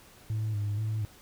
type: tone with vibrato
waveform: sine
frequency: 106 Hz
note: G#2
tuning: 36 cents sharp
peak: -26 dBFS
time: 0.3-1.05 s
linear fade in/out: 0 ms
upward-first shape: square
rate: 2.1 Hz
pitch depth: 45 cents each way
effects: tanh soft clip ceiling -26 dBFS + pink hiss -55 dBFS RMS until 1.21 s